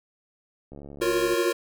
click train, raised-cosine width 2 ms, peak -29 dBFS, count 45, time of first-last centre 0.72-1.338 s, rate 71.2 Hz
square chord, Gb major seventh, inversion third, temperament equal with one note detuned, 349.2 / 362 / 466.2 / 554.4 Hz, F4 / Gb4 / Bb4 / Db5, 0 / -38 / 0 / 0 cents, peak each -26 / -29 / -28 / -31 dBFS, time 1.01-1.53 s, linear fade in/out 10 ms
effects none

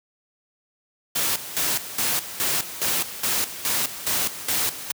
white noise with tremolo, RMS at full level -23 dBFS, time 1.15-4.92 s, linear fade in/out 10 ms, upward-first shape square, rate 2.4 Hz, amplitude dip 75%, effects high-pass 80 Hz 12 dB/octave

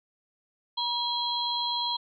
sine tone cluster, 959 / 3277 / 4089 Hz, A#5 / G#7 / C8, +49 / -24 / -41 cents, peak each -31 dBFS, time 0.77-1.97 s, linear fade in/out 10 ms, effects none

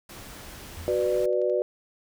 pink noise, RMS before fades -43 dBFS, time 0.09-1.26 s, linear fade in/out 5 ms
sine tone with exponential decay, 84 Hz, E2, 33 cents sharp, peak -34 dBFS, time 0.77-1.33 s, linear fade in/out 0 ms, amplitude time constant 120 ms
sine chord, B minor, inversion second, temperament just, 370.4 / 493.9 / 592.7 Hz, F#4 / B4 / D5, +2 / 0 / +16 cents, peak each -26 dBFS, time 0.88-1.62 s, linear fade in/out 0 ms
clicks, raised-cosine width 0.2 ms, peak -40 / -36 / -36 dBFS, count 3, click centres 1.33 / 1.417 / 1.498 s
effects none

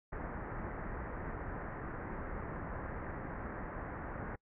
pink low-pass noise, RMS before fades -42 dBFS, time 0.12-4.36 s, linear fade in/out 10 ms, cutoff 1900 Hz, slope 48 dB/octave, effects noise-tail reverb RT60 0.1 s tail -25 dB re dry

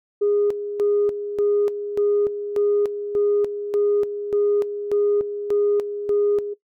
sine tone with tremolo, 410.9 Hz, G#4, 18 cents flat, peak -15 dBFS, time 0.21-6.54 s, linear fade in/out 10 ms, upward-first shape square, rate 1.7 Hz, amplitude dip 70%, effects noise-tail reverb RT60 0.1 s tail -17 dB re dry + tanh soft clip ceiling -12 dBFS

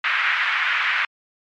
pink band-pass noise, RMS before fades -21 dBFS, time 0.04-1.05 s, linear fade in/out 2 ms, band 1400 to 2500 Hz, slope 24 dB/octave, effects MP3 64 kbps

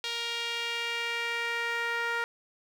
sawtooth tone with band-pass filter sweep, 468.1 Hz, A#4, 7 cents sharp, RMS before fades -32 dBFS, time 0.04-2.24 s, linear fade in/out 0 ms, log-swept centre 3500 to 1600 Hz, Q 2.1, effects 9-bit

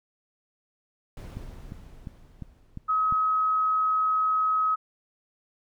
brown noise with exponential decay, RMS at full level -37 dBFS, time 1.17-4.16 s, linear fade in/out 2 ms, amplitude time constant 650 ms
click train, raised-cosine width 5 ms, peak -24 dBFS, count 6, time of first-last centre 1.37-3.124 s, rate 2.85 Hz
sine tone, 1274 Hz, D#6, 41 cents sharp, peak -21 dBFS, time 2.88-4.76 s, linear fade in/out 20 ms
effects none

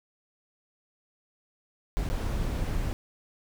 brown noise with dropouts, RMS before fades -29 dBFS, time 1.97-2.93 s, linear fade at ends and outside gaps 0 ms, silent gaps 2.089-2.1 s, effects none

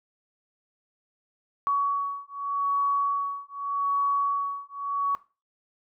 sine beating tone pair, 1125 / 1125.83 Hz, C#6 / C#6, +25 / +26 cents, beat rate 0.83 Hz, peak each -27 dBFS, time 1.67-5.15 s, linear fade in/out 0 ms, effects noise-tail reverb RT60 0.3 s tail -17 dB re dry

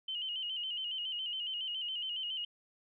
sine tone with vibrato, 2977 Hz, F#7, 10 cents sharp, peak -35 dBFS, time 0.08-2.45 s, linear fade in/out 5 ms, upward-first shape square, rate 7.2 Hz, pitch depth 59 cents each way, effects none

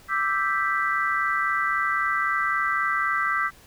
sine chord, E minor seventh, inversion third, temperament equal, 1174.7 / 1318.5 / 1568 / 1975.5 Hz, D6 / E6 / G6 / B6, 0 / 0 / 0 / 0 cents, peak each -27 dBFS, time 0.08-3.51 s, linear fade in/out 50 ms, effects pink hiss -52 dBFS RMS until 3.66 s

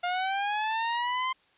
sawtooth linear sweep, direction up, 702 to 1046.5 Hz, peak -23 dBFS, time 0.03-1.33 s, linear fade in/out 10 ms, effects white hiss -64 dBFS RMS until 1.57 s + resampled to 8000 Hz

